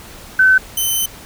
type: tone pair in turn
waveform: sine / 5% pulse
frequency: 1524 / 3055 Hz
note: G6 / G7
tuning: -49 / -45 cents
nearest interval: octave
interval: 1204 cents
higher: second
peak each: -7 dBFS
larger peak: neither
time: 0.39-0.58 / 0.77-1.06 s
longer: second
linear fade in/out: 5 ms
effects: pink hiss -37 dBFS RMS until 1.25 s